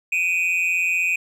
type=tone with amplitude modulation; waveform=triangle; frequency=2489 Hz; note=D#7; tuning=in tune; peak=-13 dBFS; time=0.12-1.16 s; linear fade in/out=5 ms; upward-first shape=sine; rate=176 Hz; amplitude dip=85%; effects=none